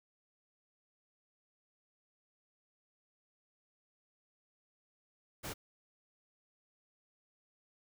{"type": "noise", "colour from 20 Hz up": "pink", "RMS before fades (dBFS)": -42, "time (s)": [5.43, 5.54], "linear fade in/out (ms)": 20, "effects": []}